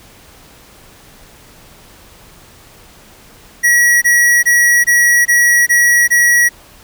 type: tone bursts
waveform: square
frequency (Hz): 1919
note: A#6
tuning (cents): +50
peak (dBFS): -8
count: 7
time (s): 3.63-6.492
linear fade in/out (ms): 20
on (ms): 390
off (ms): 22
effects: pink hiss -42 dBFS RMS until 6.83 s